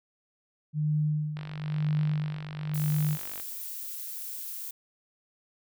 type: tone with tremolo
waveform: sine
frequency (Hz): 151.6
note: D#3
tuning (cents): -45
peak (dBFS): -23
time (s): 0.73-3.18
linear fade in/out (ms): 50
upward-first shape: sine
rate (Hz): 1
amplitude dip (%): 80
type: click train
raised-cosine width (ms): 0.3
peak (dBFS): -26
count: 99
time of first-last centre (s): 1.37-3.399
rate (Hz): 48.3
type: noise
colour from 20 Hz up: violet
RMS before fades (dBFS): -38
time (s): 2.74-4.71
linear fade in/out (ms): 5
effects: none